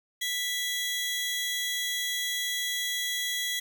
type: tone pair together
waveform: sawtooth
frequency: 1975.5 / 3322 Hz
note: B6 / G#7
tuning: 0 / 0 cents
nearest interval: major sixth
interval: 900 cents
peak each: -28 dBFS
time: 0.21-3.6 s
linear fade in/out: 10 ms
effects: none